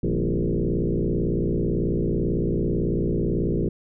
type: tone with frequency modulation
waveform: sine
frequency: 104.9 Hz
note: G#2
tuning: 18 cents sharp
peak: -20 dBFS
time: 0.03-3.69 s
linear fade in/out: 5 ms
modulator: 58.1 Hz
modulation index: 5.8
effects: none